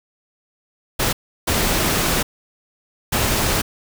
pink noise bursts at uneven times, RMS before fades -19 dBFS, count 3, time 0.99-1.13 / 1.47-2.23 / 3.12-3.62 s, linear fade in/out 10 ms, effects none

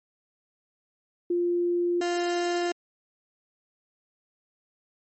sine / 30% pulse tone pair in turn, 349.2 / 349.2 Hz, F4 / F4, 0 / 0 cents, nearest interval unison, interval 0 cents, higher neither, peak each -22 dBFS, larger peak neither, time 1.3-2.01 / 2.01-2.72 s, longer neither, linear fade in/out 5 ms, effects MP3 32 kbps

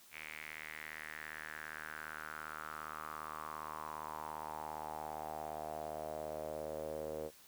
sawtooth tone with band-pass filter sweep, 77.4 Hz, D#2, 9 cents flat, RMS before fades -45 dBFS, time 0.11-7.31 s, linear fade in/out 50 ms, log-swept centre 2300 to 500 Hz, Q 5.4, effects white hiss -61 dBFS RMS until 7.47 s

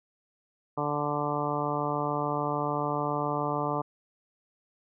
harmonic tone, 146.83 Hz, D3, in tune, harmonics 1 / 2 / 3 / 4 / 5 / 6 / 7 / 8, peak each -35 / -35 / -35 / -35 / -35 / -35 / -35 / -35 dBFS, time 0.77-3.82 s, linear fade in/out 10 ms, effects none

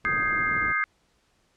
white low-pass noise, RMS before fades -38 dBFS, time 0.04-0.73 s, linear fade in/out 20 ms, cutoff 350 Hz, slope 12 dB/octave
sine chord, Ab major seventh, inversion second, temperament equal with one note detuned, 1244.5 / 1568 / 1661.2 / 2106 Hz, Eb6 / G6 / Ab6 / C7, 0 / 0 / 0 / +11 cents, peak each -28 / -29 / -31 / -26 dBFS, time 0.05-0.84 s, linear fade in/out 0 ms
effects pink hiss -67 dBFS RMS until 1.56 s + low-pass 8000 Hz 12 dB/octave

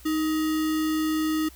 sine tone with sample-and-hold, 312.3 Hz, D#4, 7 cents sharp, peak -22 dBFS, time 0.05-1.49 s, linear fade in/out 10 ms, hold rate 1575 Hz, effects added 60 Hz sine -48 dBFS peak until 1.55 s + white hiss -52 dBFS RMS until 1.55 s

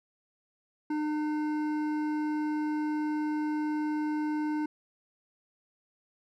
sine tone with hard clipping, 303.1 Hz, D#4, 45 cents flat, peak -30 dBFS, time 0.9-4.66 s, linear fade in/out 5 ms, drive 11 dB, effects none

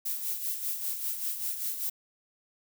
violet noise with tremolo, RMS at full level -31 dBFS, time 0.05-1.9 s, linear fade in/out 10 ms, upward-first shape sine, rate 5.1 Hz, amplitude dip 55%, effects none

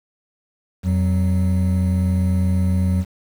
triangle tone pair together, 87.16 / 186.3 Hz, F2 / F#3, -3 / +12 cents, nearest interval octave + minor second, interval 1315 cents, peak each -15 / -18 dBFS, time 0.83-3.05 s, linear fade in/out 50 ms, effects 7-bit

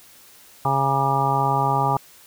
harmonic tone with a mistuned harmonic, 136.9 Hz, C#3, 21 cents flat, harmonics 1 / 2 / 3 / 4 / 5 / 6 / 7 / 9, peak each -24 / -33 / -30 / -34 / -29 / -22 / -24 / -25 dBFS, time 0.65-1.97 s, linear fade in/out 2 ms, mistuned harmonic 9, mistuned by -61 cents, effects white hiss -49 dBFS RMS until 2.26 s

